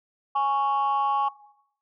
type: tone pair together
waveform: sine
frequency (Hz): 830.6 / 1108.7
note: G#5 / C#6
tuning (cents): 0 / 0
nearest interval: perfect fourth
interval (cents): 500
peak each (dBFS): -22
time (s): 0.35-1.29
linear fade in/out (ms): 10
effects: noise-tail reverb RT60 0.8 s tail -20 dB re dry + tanh soft clip ceiling -17 dBFS